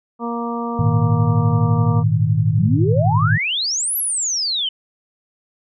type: harmonic tone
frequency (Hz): 234.8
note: A#3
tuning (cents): +13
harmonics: 1 / 2 / 3 / 4 / 5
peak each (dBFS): -24 / -28 / -31 / -29 / -29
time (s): 0.19-2.04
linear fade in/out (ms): 50
type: chord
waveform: sine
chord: Ab suspended second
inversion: none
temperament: equal with one note detuned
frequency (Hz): 104.73 / 116.54 / 155.56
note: Ab2 / Bb2 / Eb3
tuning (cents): +15 / 0 / 0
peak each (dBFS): -18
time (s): 0.79-3.38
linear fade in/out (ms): 5
type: exponential two-way sweep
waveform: sine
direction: up then down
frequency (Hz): 164 to 11940 to 2980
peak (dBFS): -18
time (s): 2.58-4.69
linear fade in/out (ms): 5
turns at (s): 3.97
effects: none